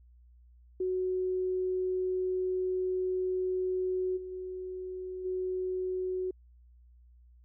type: tone with level steps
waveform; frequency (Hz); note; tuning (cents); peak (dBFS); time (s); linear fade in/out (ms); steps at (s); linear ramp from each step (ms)
sine; 370; F#4; 0; -28 / -38 / -36 / -30; 0.8-6.31; 5; 4.16 / 4.31 / 5.24; 20
effects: added 60 Hz sine -55 dBFS peak until 7.44 s